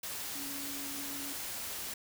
sine tone in noise, 280 Hz, C#4, 18 cents sharp, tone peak -45 dBFS, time 0.35-1.33 s, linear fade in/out 5 ms, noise white, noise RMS -40 dBFS, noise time 0.03-1.94 s, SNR -8 dB, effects none

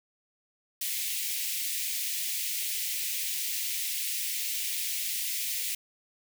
white high-pass noise, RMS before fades -32 dBFS, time 0.81-5.75 s, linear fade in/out 5 ms, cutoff 2000 Hz, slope 48 dB/octave, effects none

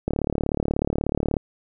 click train, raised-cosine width 2 ms, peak -9 dBFS, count 48, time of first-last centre 0.08-1.368 s, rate 36.5 Hz, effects none

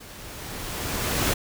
pink noise with level ramp, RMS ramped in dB -44 to -22 dBFS, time 0-1.34 s, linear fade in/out 10 ms, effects none

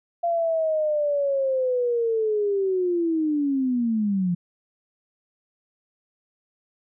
sine linear sweep, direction down, 690 to 171.1 Hz, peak -20 dBFS, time 0.23-4.35 s, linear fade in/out 10 ms, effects none

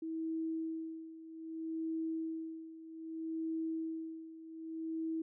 sine tone with tremolo, 323.1 Hz, E4, 35 cents flat, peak -34 dBFS, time 0.02-5.22 s, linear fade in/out 5 ms, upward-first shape sine, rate 0.63 Hz, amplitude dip 80%, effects none

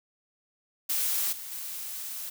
blue noise with level steps, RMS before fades -28 / -40 / -37 dBFS, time 0.89-2.3 s, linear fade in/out 10 ms, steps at 1.32 / 1.51 s, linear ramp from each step 10 ms, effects none

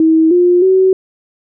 sine tone with pitch steps, 320.8 / 354.6 / 377.2 Hz, E4 / F4 / F#4, -47 / +26 / +33 cents, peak -6 dBFS, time 0-0.93 s, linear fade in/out 2 ms, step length 310 ms, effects none

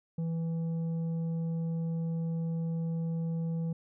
sine tone with tanh clipping, 164.81 Hz, E3, in tune, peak -31 dBFS, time 0.18-3.73 s, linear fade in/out 5 ms, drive 6 dB, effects none

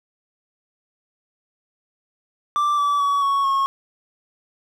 triangle tone with pitch steps, 1174.7 / 1153.2 / 1132.1 / 1111.3 / 1091 Hz, D6 / D6 / C#6 / C#6 / C#6, 0 / -32 / +36 / +4 / -28 cents, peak -15 dBFS, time 2.56-3.66 s, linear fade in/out 0 ms, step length 220 ms, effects none

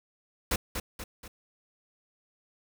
pink noise with echo, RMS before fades -27 dBFS, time 0.51-0.56 s, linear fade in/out 5 ms, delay 240 ms, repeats 3, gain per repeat -6 dB, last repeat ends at 1.28 s, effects none

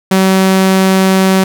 sawtooth tone, 190 Hz, F#3, 46 cents sharp, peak -3 dBFS, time 0.11-1.44 s, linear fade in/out 5 ms, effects none

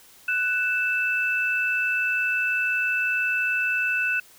sine tone pair together, 1489.1 / 2637 Hz, F#6 / E7, +11 / 0 cents, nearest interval minor seventh, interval 989 cents, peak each -24 dBFS, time 0.28-4.2 s, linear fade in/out 5 ms, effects white hiss -52 dBFS RMS until 4.38 s

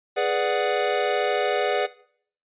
square chord, G# half-diminished seventh, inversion none, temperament equal, 415.3 / 493.9 / 587.3 / 740 Hz, G#4 / B4 / D5 / F#5, 0 / 0 / 0 / 0 cents, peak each -27 dBFS, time 0.16-1.87 s, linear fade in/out 20 ms, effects noise-tail reverb RT60 0.6 s tail -19 dB re dry + resampled to 8000 Hz

